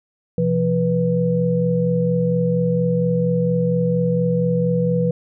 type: tone cluster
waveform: sine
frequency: 126.7 / 171 / 490.3 Hz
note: B2 / F3 / B4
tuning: +45 / -36 / -13 cents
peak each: -24 / -18 / -20 dBFS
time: 0.38-5.11 s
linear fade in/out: 2 ms
effects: none

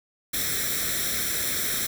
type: noise with comb filter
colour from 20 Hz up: white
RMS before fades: -27 dBFS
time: 0.33-1.87 s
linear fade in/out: 10 ms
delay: 0.53 ms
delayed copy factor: +0.75
effects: none

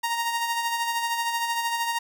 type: tone with tremolo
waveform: sawtooth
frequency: 932.3 Hz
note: A#5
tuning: in tune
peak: -19 dBFS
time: 0.03-1.99 s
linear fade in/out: 10 ms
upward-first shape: sine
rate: 13 Hz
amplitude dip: 45%
effects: 9-bit

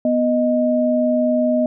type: tone pair together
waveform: sine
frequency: 246.7 / 621.6 Hz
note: B3 / D#5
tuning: -2 / -2 cents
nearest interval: octave + major third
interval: 1600 cents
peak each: -17 dBFS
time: 0.05-1.66 s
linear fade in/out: 2 ms
effects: none

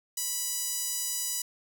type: tone with high-pass filter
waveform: sawtooth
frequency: 985 Hz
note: B5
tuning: 5 cents flat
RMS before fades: -32 dBFS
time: 0.17-1.42 s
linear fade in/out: 5 ms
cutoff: 7000 Hz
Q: 1.3
effects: 10-bit

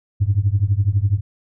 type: tone with tremolo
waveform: sine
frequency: 100.5 Hz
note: G2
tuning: 44 cents sharp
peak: -9 dBFS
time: 0.2-1.21 s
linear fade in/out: 20 ms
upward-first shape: triangle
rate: 12 Hz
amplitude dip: 100%
effects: tanh soft clip ceiling -8 dBFS

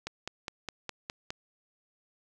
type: click train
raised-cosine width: 0.2 ms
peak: -18 dBFS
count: 7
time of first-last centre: 0.07-1.305 s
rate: 4.86 Hz
effects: none

